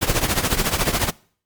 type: noise with tremolo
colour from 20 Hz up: pink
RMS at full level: -17 dBFS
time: 0.01-1.11 s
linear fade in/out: 20 ms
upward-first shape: triangle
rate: 14 Hz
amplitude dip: 85%
effects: noise-tail reverb RT60 0.5 s tail -23 dB re dry + Opus 48 kbps